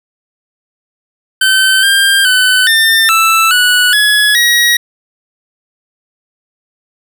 25% pulse tone with pitch steps, 1538 / 1593 / 1509 / 1801 / 1323 / 1473 / 1690 / 1900 Hz, G6 / G6 / F#6 / A6 / E6 / F#6 / G#6 / A#6, -33 / +27 / +34 / +40 / +6 / -8 / +30 / +33 cents, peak -3 dBFS, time 1.41-4.77 s, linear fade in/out 5 ms, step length 420 ms, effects none

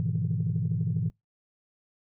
sine chord, E major seventh, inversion first, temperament equal with one note detuned, 103.83 / 123.47 / 155.56 / 167.89 Hz, G#2 / B2 / D#3 / E3, 0 / 0 / 0 / +32 cents, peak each -30 dBFS, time 0-1.1 s, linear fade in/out 0 ms, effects noise-tail reverb RT60 0.2 s tail -26 dB re dry + tanh soft clip ceiling -18 dBFS

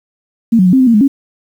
sine tone with pitch steps, 229.3 / 185.3 / 180.8 / 263.2 / 257.7 / 231.8 / 209.7 / 275.3 Hz, A#3 / F#3 / F#3 / C4 / C4 / A#3 / G#3 / C#4, -28 / +3 / -40 / +10 / -26 / -10 / +17 / -12 cents, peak -5 dBFS, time 0.52-1.08 s, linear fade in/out 10 ms, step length 70 ms, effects 7-bit

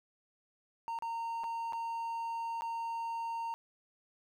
triangle tone with dropouts, 920 Hz, A#5, 23 cents flat, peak -33 dBFS, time 0.88-3.54 s, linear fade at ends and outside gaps 0 ms, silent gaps 0.988-1.023 / 1.436-1.441 / 1.724-1.732 / 2.609-2.62 s, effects none

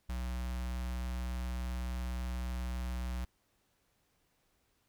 square tone with notch filter, 61.74 Hz, B1, in tune, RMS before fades -37 dBFS, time 0.09-3.25 s, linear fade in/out 5 ms, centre 390 Hz, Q 1.1, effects pink hiss -75 dBFS RMS until 4.88 s

